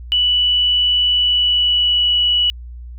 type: tone with pitch glide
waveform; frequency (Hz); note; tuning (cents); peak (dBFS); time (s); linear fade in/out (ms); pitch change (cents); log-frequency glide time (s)
sine; 2960 to 2941; F#7 to F#7; 0 to -11; -12; 0.12-2.5; 0; -11; 1.11-2.1
effects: added 60 Hz sine -30 dBFS peak until 2.98 s